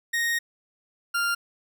40% pulse tone pair in turn, 1864 / 1396.4 Hz, A#6 / F6, -1 / -1 cents, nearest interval perfect fourth, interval 500 cents, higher first, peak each -22 dBFS, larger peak neither, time 0.13-0.39 / 1.14-1.35 s, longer first, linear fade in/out 10 ms, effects none

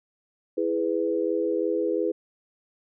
sine chord, E major, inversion none, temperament equal with one note detuned, 329.6 / 415.3 / 498.2 Hz, E4 / G#4 / B4, 0 / 0 / +15 cents, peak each -27 dBFS, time 0.57-2.12 s, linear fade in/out 10 ms, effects none

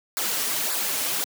white noise with flanger, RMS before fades -26 dBFS, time 0.17-1.24 s, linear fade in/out 0 ms, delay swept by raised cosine 0.32 to 5.72 ms, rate 1.8 Hz, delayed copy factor -0.8, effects high-pass 200 Hz 12 dB/octave

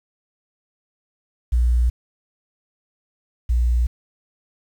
sine tone pair in turn, 60 / 60 Hz, B1 / B1, -49 / -49 cents, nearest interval unison, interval 0 cents, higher neither, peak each -14 / -15 dBFS, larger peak first, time 1.52-1.9 / 3.49-3.87 s, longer neither, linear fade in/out 10 ms, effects 8-bit

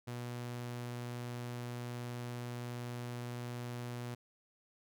sawtooth tone, 121.3 Hz, B2, 31 cents flat, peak -36 dBFS, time 0.07-4.15 s, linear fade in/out 10 ms, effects none

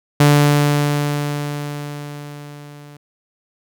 sawtooth tone with level ramp, 145.9 Hz, D3, 11 cents flat, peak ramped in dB -4 to -34 dBFS, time 0.2-2.97 s, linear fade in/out 5 ms, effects none

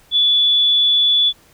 sine tone, 3444 Hz, A7, 38 cents flat, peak -11 dBFS, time 0.11-1.33 s, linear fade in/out 50 ms, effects pink hiss -51 dBFS RMS until 1.53 s

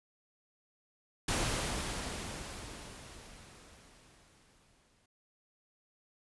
pink noise with exponential decay, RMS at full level -31 dBFS, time 1.28-5.06 s, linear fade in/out 5 ms, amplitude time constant 820 ms, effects resampled to 24000 Hz

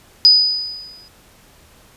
sine tone with exponential decay, 4973 Hz, D#8, 2 cents flat, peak -4 dBFS, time 0.25-1.08 s, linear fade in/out 0 ms, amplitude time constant 180 ms, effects pink hiss -49 dBFS RMS until 1.96 s + resampled to 32000 Hz

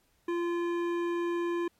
sine tone with hard clipping, 344.4 Hz, F4, 24 cents flat, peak -30 dBFS, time 0.28-1.68 s, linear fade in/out 5 ms, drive 13 dB, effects pink hiss -70 dBFS RMS until 1.79 s + MP3 64 kbps

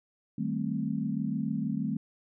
sine chord, A half-diminished seventh, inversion second, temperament equal with one note detuned, 155.56 / 193.52 / 220 / 261.6 Hz, Eb3 / G3 / A3 / C4, 0 / -22 / 0 / 0 cents, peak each -35 / -34 / -32 / -35 dBFS, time 0.38-1.97 s, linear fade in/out 5 ms, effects none

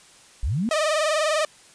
sine linear sweep, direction up, 42.26 to 246.9 Hz, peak -21 dBFS, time 0.43-0.69 s, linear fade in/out 0 ms
sawtooth tone with vibrato, 616 Hz, D#5, 17 cents flat, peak -16 dBFS, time 0.71-1.45 s, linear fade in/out 2 ms, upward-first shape sine, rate 20 Hz, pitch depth 80 cents each way
effects white hiss -51 dBFS RMS until 1.74 s + resampled to 22050 Hz

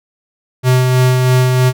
square tone with tremolo, 127.5 Hz, C3, 44 cents flat, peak -8 dBFS, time 0.63-1.73 s, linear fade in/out 50 ms, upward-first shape sine, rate 3.1 Hz, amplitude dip 30%, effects none

